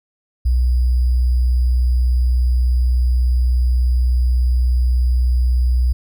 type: tone with sample-and-hold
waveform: sine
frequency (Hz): 61.74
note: B1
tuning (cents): 0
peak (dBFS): -12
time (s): 0.45-5.93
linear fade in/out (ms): 10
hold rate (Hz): 4900
effects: none